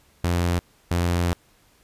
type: tone bursts at uneven times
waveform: sawtooth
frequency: 87 Hz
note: F2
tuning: 6 cents flat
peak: -16 dBFS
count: 2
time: 0.24-0.59 / 0.91-1.33 s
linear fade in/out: 0 ms
effects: pink hiss -59 dBFS RMS until 1.83 s + resampled to 32000 Hz